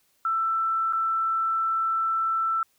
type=tone with dropouts; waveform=sine; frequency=1331 Hz; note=E6; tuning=16 cents sharp; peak=-22 dBFS; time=0.25-2.63 s; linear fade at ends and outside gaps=2 ms; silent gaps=0.926-0.932 s; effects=white hiss -67 dBFS RMS until 2.78 s